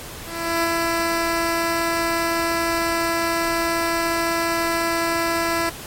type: tone with ADSR envelope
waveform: 10% pulse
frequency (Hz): 334.3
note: E4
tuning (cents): +24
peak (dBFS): -9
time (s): 0.24-5.7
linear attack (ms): 400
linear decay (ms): 9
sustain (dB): -2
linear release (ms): 13
effects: pink hiss -35 dBFS RMS until 5.86 s + MP3 64 kbps